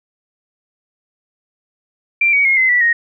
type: tone with pitch steps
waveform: sine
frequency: 2362 / 2254 / 2151 / 2053 / 1958.9 / 1869.3 Hz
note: D7 / C#7 / C7 / C7 / B6 / A#6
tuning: +9 / +28 / +47 / -33 / -15 / +4 cents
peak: -10 dBFS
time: 2.21-2.93 s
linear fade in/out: 5 ms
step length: 120 ms
effects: none